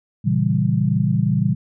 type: chord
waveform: sine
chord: A# diminished seventh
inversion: none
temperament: equal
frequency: 116.54 / 138.59 / 164.81 / 196 Hz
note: A#2 / C#3 / E3 / G3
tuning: 0 / 0 / 0 / 0 cents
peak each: -21 dBFS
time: 0.24-1.55 s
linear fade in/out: 20 ms
effects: none